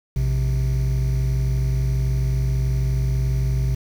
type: tone pair together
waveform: triangle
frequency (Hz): 58.43 / 130.2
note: A#1 / C3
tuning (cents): +5 / -8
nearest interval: octave + major second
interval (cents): 1387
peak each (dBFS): -18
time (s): 0.16-3.75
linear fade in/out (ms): 5
effects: tanh soft clip ceiling -11 dBFS + 7-bit